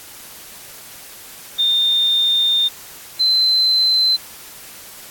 sine tone pair in turn, 3628 / 4072 Hz, A#7 / C8, -48 / -48 cents, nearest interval major second, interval 200 cents, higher second, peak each -13 / -12 dBFS, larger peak second, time 1.58-2.69 / 3.19-4.17 s, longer first, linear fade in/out 20 ms, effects white hiss -38 dBFS RMS until 5.1 s + AAC 64 kbps

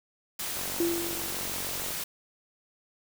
white noise, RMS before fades -34 dBFS, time 0.39-2.04 s, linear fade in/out 5 ms
click train, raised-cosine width 1 ms, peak -26 dBFS, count 63, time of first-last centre 0.57-1.906 s, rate 46.4 Hz
sine tone with exponential decay, 340.2 Hz, F4, 45 cents flat, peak -22 dBFS, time 0.8-1.63 s, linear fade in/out 2 ms, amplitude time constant 180 ms
effects none

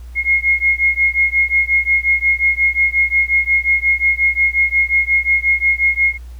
sine beating tone pair, 2150 / 2155.6 Hz, C7 / C#7, +47 / -49 cents, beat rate 5.6 Hz, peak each -15 dBFS, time 0.15-6.18 s, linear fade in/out 50 ms, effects added 60 Hz sine -30 dBFS peak until 6.39 s + pink hiss -51 dBFS RMS until 6.39 s

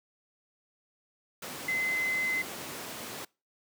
sine tone in noise, 2050 Hz, C7, 36 cents flat, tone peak -27 dBFS, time 1.68-2.42 s, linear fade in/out 5 ms, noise pink, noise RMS -39 dBFS, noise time 1.42-3.25 s, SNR +9 dB, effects noise-tail reverb RT60 0.3 s tail -25 dB re dry + high-pass 200 Hz 12 dB/octave

